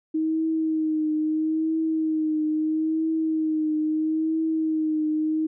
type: tone with vibrato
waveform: sine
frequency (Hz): 314.4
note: D#4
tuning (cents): +18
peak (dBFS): -21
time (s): 0.14-5.47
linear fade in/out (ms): 10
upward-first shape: triangle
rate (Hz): 0.76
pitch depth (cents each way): 40
effects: none